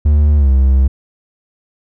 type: tone with pitch glide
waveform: triangle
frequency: 74.1 to 66.4 Hz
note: D2 to C2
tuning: +16 to +26 cents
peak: -5 dBFS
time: 0.05-0.88 s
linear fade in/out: 10 ms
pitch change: -190 cents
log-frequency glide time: 0.36-0.5 s
effects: none